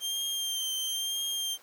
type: tone with vibrato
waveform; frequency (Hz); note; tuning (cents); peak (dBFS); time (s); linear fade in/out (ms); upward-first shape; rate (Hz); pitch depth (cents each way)
sawtooth; 3170; G7; +19; -27; 0-1.58; 50; triangle; 1; 32
effects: pink hiss -56 dBFS RMS until 1.62 s + high-pass 400 Hz 12 dB/octave